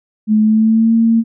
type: tone with pitch glide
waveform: sine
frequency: 214.9 to 227.7 Hz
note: A3 to A#3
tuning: -41 to -40 cents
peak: -8 dBFS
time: 0.27-1.24 s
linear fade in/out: 50 ms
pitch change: +101 cents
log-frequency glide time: 0.41-0.93 s
effects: none